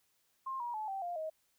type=tone with pitch steps; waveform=sine; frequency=1061 / 956.2 / 861.8 / 776.7 / 700 / 630.9 Hz; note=C6 / A#5 / A5 / G5 / F5 / D#5; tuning=+24 / +44 / -36 / -16 / +4 / +24 cents; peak=-36 dBFS; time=0.46-1.3 s; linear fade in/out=10 ms; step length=140 ms; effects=white hiss -75 dBFS RMS until 1.58 s